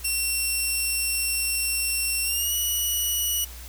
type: tone with pitch glide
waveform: 5% pulse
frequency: 2720 to 2932 Hz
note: F7 to F#7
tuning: -46 to -16 cents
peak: -15 dBFS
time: 0.04-3.45 s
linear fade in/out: 10 ms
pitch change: +130 cents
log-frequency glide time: 2.24-2.54 s
effects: added 60 Hz sine -39 dBFS peak until 3.68 s + white hiss -44 dBFS RMS until 3.68 s